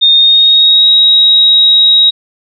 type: tone with pitch glide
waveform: sine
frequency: 3672 to 3806 Hz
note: A#7 to A#7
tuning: -27 to +35 cents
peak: -3 dBFS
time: 0.01-2.11 s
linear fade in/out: 20 ms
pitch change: +62 cents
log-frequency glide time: 0.13-0.88 s
effects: none